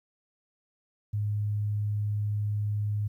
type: tone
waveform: sine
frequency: 104.3 Hz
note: G#2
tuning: 8 cents sharp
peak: -26 dBFS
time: 1.13-3.08 s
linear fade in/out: 10 ms
effects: 11-bit